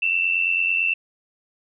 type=tone pair together; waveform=sine; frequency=2647 / 2736 Hz; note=E7 / F7; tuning=+7 / -36 cents; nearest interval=minor second; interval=57 cents; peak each=-20 / -23 dBFS; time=0.02-0.94 s; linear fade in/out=5 ms; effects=none